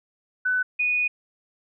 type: tone pair in turn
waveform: sine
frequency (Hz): 1500 / 2475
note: F#6 / D#7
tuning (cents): +23 / -10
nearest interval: major sixth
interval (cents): 867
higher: second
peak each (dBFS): -20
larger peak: neither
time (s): 0.45-0.63 / 0.79-1.08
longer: second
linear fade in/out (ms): 10
effects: none